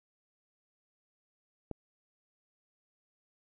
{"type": "click", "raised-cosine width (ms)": 2, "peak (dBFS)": -24, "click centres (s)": 1.713, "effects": []}